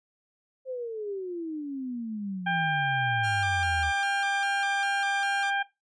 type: exponential sweep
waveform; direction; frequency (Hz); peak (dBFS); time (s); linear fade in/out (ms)
sine; down; 530 to 73.42; -31; 0.65-3.93; 50
type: harmonic tone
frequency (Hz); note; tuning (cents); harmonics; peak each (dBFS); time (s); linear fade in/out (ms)
796; G5; +26; 1 / 2 / 3 / 4; -28 / -28 / -38 / -38; 2.46-5.63; 10
type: tone with vibrato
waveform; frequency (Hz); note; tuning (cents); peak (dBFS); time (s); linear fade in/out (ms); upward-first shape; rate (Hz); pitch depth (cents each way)
10% pulse; 1288; E6; -41; -30; 3.23-5.51; 20; square; 2.5; 140
effects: noise-tail reverb RT60 0.2 s tail -17 dB re dry + resampled to 22050 Hz